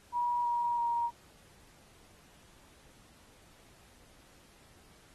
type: tone with pitch steps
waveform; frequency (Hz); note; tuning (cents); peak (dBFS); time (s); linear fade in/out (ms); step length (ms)
sine; 963 / 953 / 943.2; B5 / A#5 / A#5; -44 / +38 / +20; -28; 0.12-1.11; 50; 330
effects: pink hiss -61 dBFS RMS until 5.14 s + AAC 32 kbps

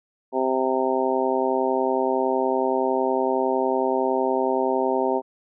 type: harmonic tone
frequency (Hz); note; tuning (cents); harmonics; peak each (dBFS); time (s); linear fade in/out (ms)
130.81; C3; 0; 2 / 3 / 4 / 5 / 6 / 7; -28 / -24 / -27 / -27 / -29 / -27; 0.32-5.22; 50
effects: none

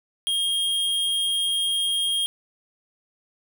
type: tone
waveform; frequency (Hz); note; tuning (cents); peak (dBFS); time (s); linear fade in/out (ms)
square; 3239; G#7; -44; -22; 0.27-2.26; 0
effects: none

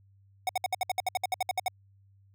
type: tone bursts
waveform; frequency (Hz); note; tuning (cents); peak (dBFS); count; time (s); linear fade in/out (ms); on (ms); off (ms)
square; 740; F#5; 0; -26; 15; 0.47-1.682; 2; 22; 63
effects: added 98 Hz sine -58 dBFS peak until 2.34 s

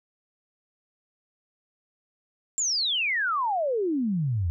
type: exponential sweep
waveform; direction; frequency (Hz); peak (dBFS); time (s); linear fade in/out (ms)
sine; down; 7459 to 79.8; -23; 2.58-4.5; 0
effects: none

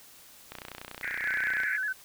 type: click train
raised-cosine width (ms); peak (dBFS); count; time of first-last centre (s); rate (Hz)
0.3; -23; 35; 0.52-1.635; 30.5
type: band-pass noise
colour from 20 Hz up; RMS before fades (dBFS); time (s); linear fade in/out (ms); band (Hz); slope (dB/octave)
pink; -34; 1.03-1.77; 2; 1500 to 2300; 96
type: tone with vibrato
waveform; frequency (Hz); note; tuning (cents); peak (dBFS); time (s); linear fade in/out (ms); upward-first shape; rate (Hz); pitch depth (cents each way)
sine; 1608; G6; +44; -28; 1.23-1.93; 10; square; 10; 92
effects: white hiss -53 dBFS RMS until 2.04 s

